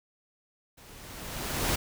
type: noise with level ramp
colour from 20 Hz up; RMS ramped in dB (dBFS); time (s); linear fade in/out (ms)
pink; -53 to -26; 0.77-1.76; 10
effects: none